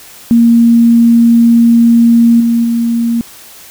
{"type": "tone with level steps", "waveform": "sine", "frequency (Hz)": 233.1, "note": "A#3", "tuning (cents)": 0, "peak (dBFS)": [-3, -7, -9], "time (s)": [0.31, 3.21], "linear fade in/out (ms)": 0, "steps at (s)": [2.4, 2.64], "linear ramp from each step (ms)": 5, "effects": ["white hiss -35 dBFS RMS until 3.7 s"]}